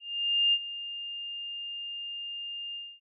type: tone with ADSR envelope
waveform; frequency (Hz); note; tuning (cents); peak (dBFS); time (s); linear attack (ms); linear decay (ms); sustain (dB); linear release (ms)
sine; 2810; F7; +10; -20; 0-3; 530; 52; -15; 250
effects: none